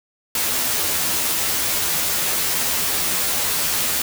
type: noise with comb filter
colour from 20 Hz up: white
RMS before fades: -21 dBFS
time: 0.35-4.02 s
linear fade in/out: 2 ms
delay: 12 ms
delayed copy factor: +0.85
effects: none